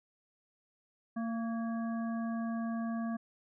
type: harmonic tone with a mistuned harmonic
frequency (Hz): 228.1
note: A#3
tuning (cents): -37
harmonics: 1 / 3 / 5 / 7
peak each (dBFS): -33 / -43 / -47 / -50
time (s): 1.16-3.17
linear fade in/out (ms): 10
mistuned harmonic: 7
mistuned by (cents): +57
effects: none